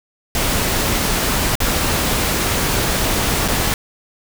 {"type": "noise with dropouts", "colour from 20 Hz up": "pink", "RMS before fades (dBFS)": -18, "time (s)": [0.35, 3.74], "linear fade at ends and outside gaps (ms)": 1, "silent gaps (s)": [[1.554, 1.603], [3.479, 3.484]], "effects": []}